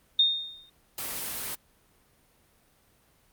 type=tone with exponential decay; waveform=sine; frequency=3671 Hz; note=A#7; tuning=27 cents flat; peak=-16 dBFS; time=0.19-0.7 s; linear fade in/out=5 ms; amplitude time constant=110 ms
type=noise; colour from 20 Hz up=white; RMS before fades=-34 dBFS; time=0.98-1.55 s; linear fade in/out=2 ms
effects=pink hiss -64 dBFS RMS until 3.32 s + Opus 32 kbps